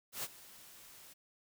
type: noise with ADSR envelope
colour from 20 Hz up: white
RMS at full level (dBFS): -38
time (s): 0.12-1.14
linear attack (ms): 110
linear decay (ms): 44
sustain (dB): -18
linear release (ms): 17
effects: none